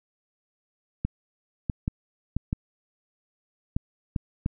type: clicks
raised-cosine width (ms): 5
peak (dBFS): -13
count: 8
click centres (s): 1.05 / 1.698 / 1.879 / 2.366 / 2.529 / 3.765 / 4.162 / 4.461
effects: none